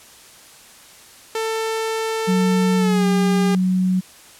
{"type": "tone with pitch glide", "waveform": "sawtooth", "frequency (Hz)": [445.3, 403.7], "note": ["A4", "G#4"], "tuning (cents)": [21, -49], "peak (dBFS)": -17, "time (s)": [1.35, 3.55], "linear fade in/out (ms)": 2, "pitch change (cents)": -170, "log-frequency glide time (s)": [2.78, 3.06]}
{"type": "tone", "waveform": "sine", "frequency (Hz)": 185, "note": "F#3", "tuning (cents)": 0, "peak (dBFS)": -15, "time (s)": [2.27, 4.01], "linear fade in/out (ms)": 20}
{"effects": ["white hiss -45 dBFS RMS until 4.39 s", "low-pass 11000 Hz 12 dB/octave"]}